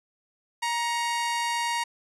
sawtooth tone pair together, 941.5 / 2213 Hz, A#5 / C#7, +17 / -3 cents, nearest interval octave + minor third, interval 1480 cents, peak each -22 / -32 dBFS, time 0.62-1.84 s, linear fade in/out 10 ms, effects resampled to 24000 Hz

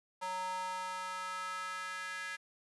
square tone with high-pass filter sweep, 185 Hz, F#3, in tune, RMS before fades -40 dBFS, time 0.21-2.37 s, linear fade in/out 20 ms, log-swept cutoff 840 to 1700 Hz, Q 3.8, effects resampled to 24000 Hz + 11-bit

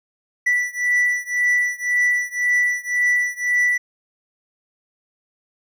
triangle beating tone pair, 1965 / 1966.9 Hz, B6 / B6, -9 / -8 cents, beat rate 1.9 Hz, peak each -18 / -19 dBFS, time 0.46-3.78 s, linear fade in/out 10 ms, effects none

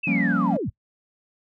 sine linear sweep, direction down, 2700 to 50.2 Hz, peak -24 dBFS, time 0.03-0.7 s, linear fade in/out 10 ms
triangle chord, G half-diminished seventh, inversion third, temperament equal, 174.61 / 196 / 233.1 / 277.2 Hz, F3 / G3 / Bb3 / Db4, 0 / 0 / 0 / 0 cents, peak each -23 dBFS, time 0.07-0.57 s, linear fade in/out 5 ms
effects noise-tail reverb RT60 0.1 s tail -22 dB re dry + tanh soft clip ceiling -7 dBFS

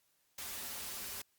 white noise with comb filter, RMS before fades -43 dBFS, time 0.38-1.22 s, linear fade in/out 5 ms, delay 6.3 ms, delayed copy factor -0.6, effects white hiss -75 dBFS RMS until 1.38 s + Opus 48 kbps

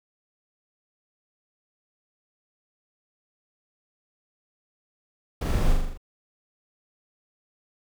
brown noise with echo, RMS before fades -24 dBFS, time 5.41-5.73 s, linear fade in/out 5 ms, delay 41 ms, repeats 6, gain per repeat -3 dB, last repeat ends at 5.976 s, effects none

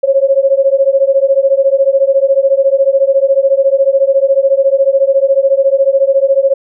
sine beating tone pair, 538 / 552 Hz, C5 / C#5, +48 / -7 cents, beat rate 14 Hz, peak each -10 dBFS, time 0.03-6.54 s, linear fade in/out 10 ms, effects none

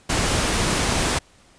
pink noise, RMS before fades -21 dBFS, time 0.09-1.19 s, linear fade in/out 10 ms, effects pink hiss -54 dBFS RMS until 1.58 s + resampled to 22050 Hz

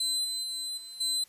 30% pulse tone with level steps, 4049 Hz, B7, 42 cents sharp, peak -24 / -28 / -30 / -39 / -24 dBFS, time 0-1.24 s, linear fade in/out 5 ms, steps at 0.24 / 0.43 / 0.77 / 1 s, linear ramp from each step 10 ms, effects white hiss -60 dBFS RMS until 1.28 s + resampled to 32000 Hz

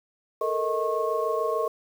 sine tone cluster, 440.4 / 467.2 / 630 / 1089 Hz, A4 / A#4 / D#5 / C#6, +2 / +4 / +21 / -31 cents, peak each -29 dBFS, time 0.41-1.68 s, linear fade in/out 5 ms, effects 8-bit

